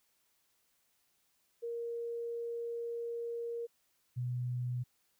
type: tone pair in turn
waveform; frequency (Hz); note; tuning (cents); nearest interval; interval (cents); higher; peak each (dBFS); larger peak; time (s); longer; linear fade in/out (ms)
sine; 468.3 / 123.73; A#4 / B2; +8 / +4; octave + major seventh; 2304; first; -36 / -33; second; 1.62-3.67 / 4.16-4.84; first; 20
effects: white hiss -75 dBFS RMS until 5.19 s